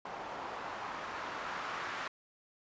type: noise with low-pass filter sweep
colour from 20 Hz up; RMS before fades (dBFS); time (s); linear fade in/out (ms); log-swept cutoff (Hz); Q
blue; -41; 0.05-2.08; 5; 850 to 1400; 1.5
effects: resampled to 16000 Hz